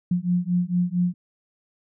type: beating tone pair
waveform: sine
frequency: 175.4 / 179.8 Hz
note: F3 / F#3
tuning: +8 / -49 cents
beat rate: 4.4 Hz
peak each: -23 / -23 dBFS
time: 0.11-1.14 s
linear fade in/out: 5 ms
effects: none